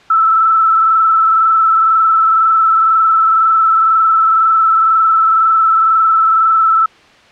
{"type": "tone with frequency modulation", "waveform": "sine", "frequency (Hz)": 1318.5, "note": "E6", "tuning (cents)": 0, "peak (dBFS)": -7, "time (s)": [0.1, 6.86], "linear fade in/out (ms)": 5, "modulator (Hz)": 22, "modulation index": 1.1, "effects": ["white hiss -43 dBFS RMS until 7.31 s", "low-pass 3000 Hz 12 dB/octave"]}